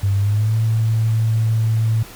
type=tone with pitch glide; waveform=sine; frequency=98.9 to 111.65 Hz; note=G2 to A2; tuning=+16 to +26 cents; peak=-14 dBFS; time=0.03-2.03 s; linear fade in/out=5 ms; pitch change=+210 cents; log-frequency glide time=0.16-0.56 s; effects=pink hiss -39 dBFS RMS until 2.15 s